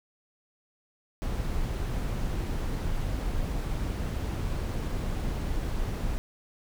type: noise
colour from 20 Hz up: brown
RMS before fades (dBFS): -30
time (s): 1.22-6.18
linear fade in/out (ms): 0
effects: none